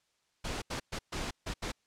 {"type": "noise bursts at uneven times", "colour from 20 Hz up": "pink", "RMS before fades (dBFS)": -36, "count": 6, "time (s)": [[0.44, 0.62], [0.7, 0.8], [0.92, 0.99], [1.12, 1.31], [1.46, 1.54], [1.62, 1.72]], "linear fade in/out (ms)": 10, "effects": ["white hiss -75 dBFS RMS until 1.86 s", "low-pass 7000 Hz 12 dB/octave"]}